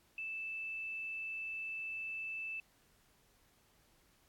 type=tone; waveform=sine; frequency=2638 Hz; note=E7; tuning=1 cent sharp; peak=-39 dBFS; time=0.18-2.6 s; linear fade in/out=2 ms; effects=pink hiss -70 dBFS RMS until 4.28 s + AAC 64 kbps